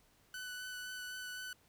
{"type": "tone with vibrato", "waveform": "sawtooth", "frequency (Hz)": 1495, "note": "F#6", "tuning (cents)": 17, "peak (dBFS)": -39, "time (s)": [0.34, 1.53], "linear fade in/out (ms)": 2, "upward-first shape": "sine", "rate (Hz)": 3.9, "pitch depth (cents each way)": 12, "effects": ["pink hiss -69 dBFS RMS until 1.68 s"]}